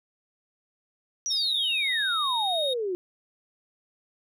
sine exponential sweep, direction down, 5940 to 349.2 Hz, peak -26 dBFS, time 1.26-2.95 s, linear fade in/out 0 ms
triangle tone, 3729 Hz, A#7, in tune, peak -25 dBFS, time 1.3-2.74 s, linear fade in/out 10 ms
effects none

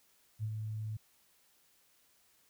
sine tone with ADSR envelope, 108.5 Hz, A2, 24 cents flat, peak -32 dBFS, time 0.39-0.97 s, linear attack 43 ms, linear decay 63 ms, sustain -4 dB, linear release 7 ms, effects white hiss -69 dBFS RMS until 2.49 s

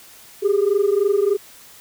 sine tone pair together, 392 / 415.3 Hz, G4 / G#4, 0 / 0 cents, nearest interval minor second, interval 100 cents, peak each -16 dBFS, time 0.42-1.37 s, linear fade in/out 20 ms, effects tanh soft clip ceiling -11 dBFS + white hiss -45 dBFS RMS until 1.8 s

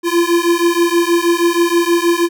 square beating tone pair, 339.6 / 345.9 Hz, F4 / F4, -48 / -17 cents, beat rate 6.3 Hz, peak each -15 dBFS, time 0.03-2.29 s, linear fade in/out 50 ms, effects none

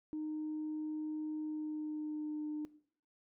sine tone with pitch glide, 307.9 to 302.3 Hz, D#4 to D#4, -18 to -50 cents, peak -36 dBFS, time 0.13-2.65 s, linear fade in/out 0 ms, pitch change -32 cents, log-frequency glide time 1.39-2.47 s, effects noise-tail reverb RT60 0.6 s tail -19 dB re dry + tanh soft clip ceiling -33 dBFS

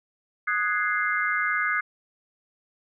sine chord, Ab dominant seventh, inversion second, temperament equal, 1244.5 / 1480 / 1661.2 / 2093 Hz, Eb6 / Gb6 / Ab6 / C7, 0 / 0 / 0 / 0 cents, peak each -28 dBFS, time 0.47-1.81 s, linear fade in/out 10 ms, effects none

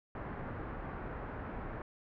pink low-pass noise, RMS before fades -42 dBFS, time 0.15-1.82 s, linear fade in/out 2 ms, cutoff 1700 Hz, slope 24 dB/octave, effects none

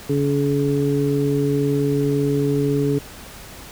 harmonic tone, 141.9 Hz, C#3, 41 cents sharp, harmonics 1 / 2 / 3, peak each -21 / -21 / -21 dBFS, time 0.09-2.99 s, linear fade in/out 10 ms, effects pink hiss -39 dBFS RMS until 3.71 s

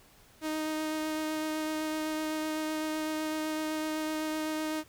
sawtooth tone with vibrato, 311.1 Hz, D#4, in tune, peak -27 dBFS, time 0.41-4.84 s, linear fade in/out 50 ms, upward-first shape sine, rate 7.9 Hz, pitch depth 10 cents each way, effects pink hiss -59 dBFS RMS until 4.88 s

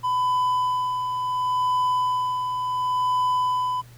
triangle tone with tremolo, 1002 Hz, B5, 25 cents sharp, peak -17 dBFS, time 0.03-3.82 s, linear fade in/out 20 ms, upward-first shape sine, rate 0.7 Hz, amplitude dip 45%, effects added 120 Hz sine -45 dBFS peak until 3.97 s + pink hiss -53 dBFS RMS until 3.97 s

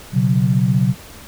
sine chord, B suspended second, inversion none, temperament just, 123.47 / 138.9 / 185.21 Hz, B2 / C#3 / F#3, 0 / +4 / +2 cents, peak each -17 dBFS, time 0.12-0.95 s, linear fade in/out 50 ms, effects pink hiss -39 dBFS RMS until 1.27 s

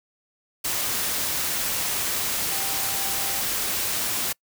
sine tone in noise, 784 Hz, G5, in tune, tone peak -37 dBFS, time 2.51-3.41 s, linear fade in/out 10 ms, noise white, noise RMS -26 dBFS, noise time 0.64-4.33 s, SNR -14 dB, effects noise-tail reverb RT60 0.1 s tail -26 dB re dry

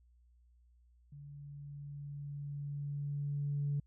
sine tone with level ramp, 143.5 Hz, D3, 40 cents flat, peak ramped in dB -48 to -30 dBFS, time 1.12-3.8 s, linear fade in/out 5 ms, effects tanh soft clip ceiling -27 dBFS + added 60 Hz sine -63 dBFS peak until 3.86 s

